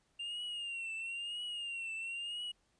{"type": "tone with vibrato", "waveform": "triangle", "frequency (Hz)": 2786, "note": "F7", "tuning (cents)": -5, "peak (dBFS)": -37, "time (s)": [0.19, 2.52], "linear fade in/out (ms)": 10, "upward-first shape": "triangle", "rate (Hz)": 1, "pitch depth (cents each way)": 90, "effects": ["pink hiss -75 dBFS RMS until 2.79 s", "resampled to 22050 Hz"]}